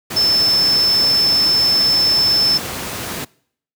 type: tone in noise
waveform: sine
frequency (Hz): 5274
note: E8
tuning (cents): 0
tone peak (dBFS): -12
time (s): 0.16-2.58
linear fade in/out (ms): 10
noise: pink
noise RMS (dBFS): -25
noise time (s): 0.1-3.25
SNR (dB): +10
effects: noise-tail reverb RT60 0.6 s tail -24 dB re dry + high-pass 100 Hz 12 dB/octave